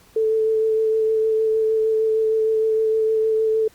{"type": "tone with vibrato", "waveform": "sine", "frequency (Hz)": 440, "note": "A4", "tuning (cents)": 0, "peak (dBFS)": -16, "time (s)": [0.16, 3.68], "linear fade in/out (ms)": 5, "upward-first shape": "sine", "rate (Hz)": 6.5, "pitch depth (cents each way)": 13, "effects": ["pink hiss -53 dBFS RMS until 3.74 s", "Opus 48 kbps"]}